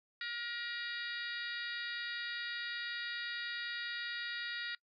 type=harmonic tone with a mistuned harmonic; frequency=474.7 Hz; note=A#4; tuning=31 cents sharp; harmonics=3 / 4 / 5 / 6 / 7 / 8 / 9 / 10; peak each=-44 / -42 / -51 / -51 / -54 / -46 / -54 / -50 dBFS; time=0.21-4.75 s; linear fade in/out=2 ms; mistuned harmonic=7; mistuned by=+22 cents; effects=noise-tail reverb RT60 0.1 s tail -23 dB re dry